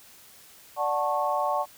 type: chord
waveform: sine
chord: D major seventh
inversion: none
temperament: equal with one note detuned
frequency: 587.3 / 740 / 880 / 1097.9 Hz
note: D5 / F#5 / A5 / C#6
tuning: 0 / 0 / 0 / -17 cents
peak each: -29 dBFS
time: 0.76-1.66 s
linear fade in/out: 50 ms
effects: white hiss -52 dBFS RMS until 1.77 s